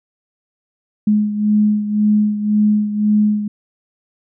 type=beating tone pair; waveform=sine; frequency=210 / 211.9 Hz; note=G#3 / G#3; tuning=+19 / +35 cents; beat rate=1.9 Hz; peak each=-13 / -19 dBFS; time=1.07-3.48 s; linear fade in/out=5 ms; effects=none